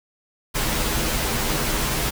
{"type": "noise with comb filter", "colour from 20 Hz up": "pink", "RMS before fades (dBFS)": -23, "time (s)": [0.54, 2.11], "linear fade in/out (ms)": 20, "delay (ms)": 11, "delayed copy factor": -1, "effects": []}